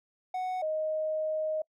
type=tone pair in turn; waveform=triangle / sine; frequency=740 / 623.8 Hz; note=F#5 / D#5; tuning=0 / +4 cents; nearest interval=minor third; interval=296 cents; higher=first; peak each=-28 dBFS; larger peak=neither; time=0.34-0.62 / 0.62-1.62 s; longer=second; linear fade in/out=5 ms; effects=noise-tail reverb RT60 0.1 s tail -25 dB re dry